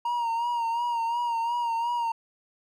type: tone with vibrato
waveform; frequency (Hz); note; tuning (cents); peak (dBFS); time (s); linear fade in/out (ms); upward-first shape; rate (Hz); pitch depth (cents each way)
triangle; 938; A#5; +11; -23; 0.05-2.12; 5; sine; 2.8; 47
effects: none